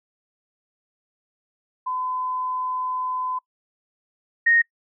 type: tone pair in turn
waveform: sine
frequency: 1015 / 1859.4 Hz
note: B5 / A#6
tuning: +47 / -5 cents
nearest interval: minor seventh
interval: 1048 cents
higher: second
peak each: -24 / -14 dBFS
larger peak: second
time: 1.86-3.39 / 4.46-4.62 s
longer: first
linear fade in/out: 10 ms
effects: noise-tail reverb RT60 0.1 s tail -23 dB re dry